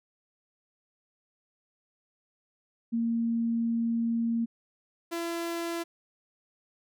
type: tone pair in turn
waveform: sine / sawtooth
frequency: 231 / 337.8 Hz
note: A#3 / E4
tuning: -16 / +42 cents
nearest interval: perfect fifth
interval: 658 cents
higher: second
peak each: -25 / -27 dBFS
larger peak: first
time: 2.92-4.46 / 5.11-5.84 s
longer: first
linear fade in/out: 20 ms
effects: none